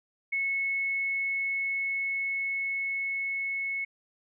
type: tone with level ramp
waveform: sine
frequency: 2196 Hz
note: C#7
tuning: 17 cents flat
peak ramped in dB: -26 to -29 dBFS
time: 0.32-3.85 s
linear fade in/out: 10 ms
effects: none